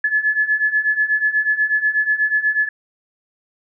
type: beating tone pair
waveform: sine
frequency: 1712 / 1720.2 Hz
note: A6 / A6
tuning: -48 / -40 cents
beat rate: 8.2 Hz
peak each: -20 / -17 dBFS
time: 0.04-2.69 s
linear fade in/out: 5 ms
effects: none